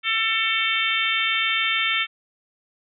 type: harmonic tone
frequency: 446.6 Hz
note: A4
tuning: 26 cents sharp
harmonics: 3 / 4 / 5 / 6 / 7 / 8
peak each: -28 / -29 / -24 / -27 / -27 / -28 dBFS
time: 0.03-2.07 s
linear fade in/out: 50 ms
effects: none